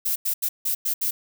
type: noise bursts at uneven times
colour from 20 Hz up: violet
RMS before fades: -24 dBFS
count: 6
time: 0.05-0.16 / 0.25-0.34 / 0.42-0.49 / 0.65-0.75 / 0.85-0.94 / 1.01-1.11 s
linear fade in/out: 10 ms
effects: none